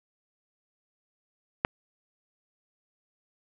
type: click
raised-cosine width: 0.5 ms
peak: -7 dBFS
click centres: 1.649 s
effects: none